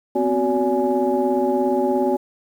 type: tone cluster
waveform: sine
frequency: 245.3 / 262.4 / 372.3 / 573 / 836 Hz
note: B3 / C4 / F#4 / D5 / G#5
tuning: -12 / +5 / +11 / -43 / +11 cents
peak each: -26 / -23 / -20 / -23 / -24 dBFS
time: 0.15-2.17 s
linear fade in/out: 10 ms
effects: tanh soft clip ceiling -7 dBFS + 8-bit